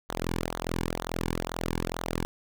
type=tone with flanger; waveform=sawtooth; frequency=42.37 Hz; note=E1; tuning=48 cents sharp; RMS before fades=-32 dBFS; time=0.09-2.25 s; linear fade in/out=0 ms; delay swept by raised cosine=0.38 to 1.58 ms; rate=2.1 Hz; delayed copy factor=-0.9; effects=none